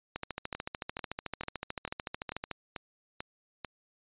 two click trains, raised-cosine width 0.3 ms, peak -19 / -21 dBFS, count 33 / 8, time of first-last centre 0.16-2.513 / 0.55-3.647 s, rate 13.6 / 2.26 Hz, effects resampled to 8000 Hz

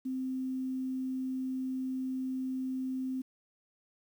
sine tone with quantisation, 260 Hz, C4, 11 cents flat, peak -32 dBFS, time 0.05-3.22 s, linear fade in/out 10 ms, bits 10, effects none

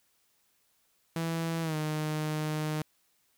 sawtooth tone with pitch glide, 164.81 to 153.77 Hz, E3 to D#3, 0 to -20 cents, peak -26 dBFS, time 1.16-2.82 s, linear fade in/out 2 ms, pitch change -120 cents, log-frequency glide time 1.62-1.76 s, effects white hiss -71 dBFS RMS until 3.37 s

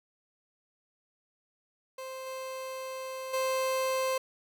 30% pulse tone with level steps, 523.3 Hz, C5, in tune, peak -36 / -34 / -25 dBFS, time 1.98-4.18 s, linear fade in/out 5 ms, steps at 2.26 / 3.33 s, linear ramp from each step 10 ms, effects none

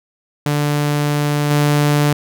sawtooth tone with level steps, 146.83 Hz, D3, in tune, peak -11 / -8 dBFS, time 0.46-2.13 s, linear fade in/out 2 ms, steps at 1.5 s, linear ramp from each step 10 ms, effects none

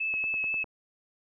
sine tone with vibrato, 2600 Hz, E7, 24 cents flat, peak -27 dBFS, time 0-0.64 s, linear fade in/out 10 ms, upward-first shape sine, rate 4.2 Hz, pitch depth 15 cents each way
click train, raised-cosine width 1 ms, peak -30 dBFS, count 6, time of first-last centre 0.14-0.643 s, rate 9.95 Hz
effects none

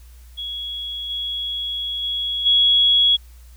sine tone with level steps, 3340 Hz, G#7, 9 cents sharp, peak -26 / -23 / -21 / -12 dBFS, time 0.37-3.17 s, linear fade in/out 20 ms, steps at 1.09 / 2.02 / 2.45 s, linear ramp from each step 20 ms, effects added 60 Hz sine -41 dBFS peak until 3.56 s + white hiss -55 dBFS RMS until 3.56 s

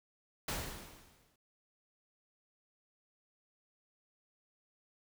pink noise with exponential decay, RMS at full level -35 dBFS, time 0.48-1.36 s, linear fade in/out 5 ms, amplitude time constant 190 ms, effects none

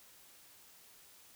silence, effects white hiss -60 dBFS RMS until 1.35 s

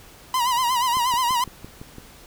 45% pulse tone with vibrato, 987.8 Hz, B5, in tune, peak -19 dBFS, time 0.34-1.44 s, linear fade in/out 2 ms, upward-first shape sine, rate 8.4 Hz, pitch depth 91 cents each way
click train, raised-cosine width 3 ms, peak -24 dBFS, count 7, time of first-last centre 0.97-1.984 s, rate 5.92 Hz
effects pink hiss -47 dBFS RMS until 2.26 s

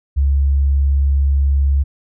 sine tone, 69.4 Hz, C#2, 3 cents sharp, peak -11 dBFS, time 0.16-1.84 s, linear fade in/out 20 ms, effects none

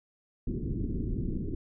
pink low-pass noise, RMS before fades -32 dBFS, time 0.47-1.55 s, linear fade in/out 5 ms, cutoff 380 Hz, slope 48 dB/octave, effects none

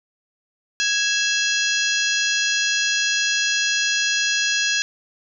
harmonic tone with a mistuned harmonic, 829 Hz, G#5, 3 cents flat, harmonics 2 / 3 / 4 / 5 / 6 / 7 / 8, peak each -23 / -25 / -26 / -27 / -28 / -28 / -29 dBFS, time 0.8-4.82 s, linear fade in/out 0 ms, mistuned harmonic 3, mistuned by +110 cents, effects none

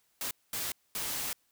white noise bursts at uneven times, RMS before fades -35 dBFS, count 3, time 0.21-0.31 / 0.53-0.72 / 0.95-1.33 s, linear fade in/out 2 ms, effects white hiss -72 dBFS RMS until 1.51 s

